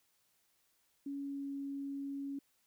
sine tone with pitch glide, 280 to 278.1 Hz, C#4 to C#4, +18 to +6 cents, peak -38 dBFS, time 1.06-2.39 s, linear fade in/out 5 ms, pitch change -12 cents, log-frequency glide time 1.19-1.51 s, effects white hiss -75 dBFS RMS until 2.66 s

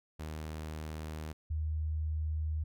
sawtooth / sine tone pair in turn, 77.78 / 77.78 Hz, D#2 / D#2, 0 / 0 cents, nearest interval unison, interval 0 cents, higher neither, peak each -35 / -31 dBFS, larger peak second, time 0.19-1.33 / 1.5-2.64 s, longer neither, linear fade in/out 10 ms, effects none

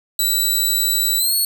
10% pulse tone with pitch glide, 3951 to 4359 Hz, B7 to C#8, 0 to -30 cents, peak -9 dBFS, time 0.19-1.45 s, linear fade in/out 2 ms, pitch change +170 cents, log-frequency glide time 1.18-1.34 s, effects none

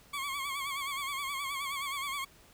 20% pulse tone with vibrato, 1109 Hz, C#6, in tune, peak -29 dBFS, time 0.13-2.25 s, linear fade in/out 10 ms, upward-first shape sine, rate 9.5 Hz, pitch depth 72 cents each way, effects pink hiss -59 dBFS RMS until 2.53 s

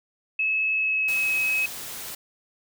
sine tone with pitch glide, 2589 to 2555 Hz, E7 to D#7, -32 to +45 cents, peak -21 dBFS, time 0.39-1.66 s, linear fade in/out 5 ms, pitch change -23 cents, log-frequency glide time 0.73-1.36 s
white noise, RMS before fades -36 dBFS, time 1.08-2.15 s, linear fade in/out 5 ms
effects none

